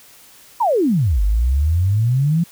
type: exponential two-way sweep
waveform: sine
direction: down then up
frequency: 1015 to 48 to 175 Hz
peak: -13 dBFS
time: 0.6-2.44 s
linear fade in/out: 10 ms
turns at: 1.22 s
effects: white hiss -46 dBFS RMS until 2.51 s